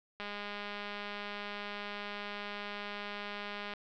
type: click train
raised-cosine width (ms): 0.3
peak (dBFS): -25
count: 726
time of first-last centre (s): 0.2-3.737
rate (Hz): 205
effects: low-pass 5000 Hz 12 dB/octave